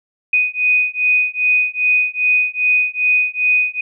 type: beating tone pair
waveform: sine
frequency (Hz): 2489 / 2491.5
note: D#7 / D#7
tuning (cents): 0 / +2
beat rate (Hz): 2.5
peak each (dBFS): -16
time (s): 0.33-3.81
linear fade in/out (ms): 5
effects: none